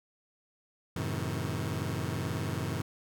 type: chord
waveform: sawtooth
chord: F# diminished seventh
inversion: none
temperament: just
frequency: 92.5 / 111 / 133.2 / 159.84 Hz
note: F#2 / A2 / C3 / Eb3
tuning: 0 / +16 / +31 / +47 cents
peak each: -33 dBFS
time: 0.96-2.82 s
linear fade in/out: 5 ms
effects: none